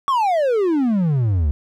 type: exponential sweep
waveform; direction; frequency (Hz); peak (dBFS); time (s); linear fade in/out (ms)
triangle; down; 1144 to 68.6; -13; 0.08-1.51; 0
effects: none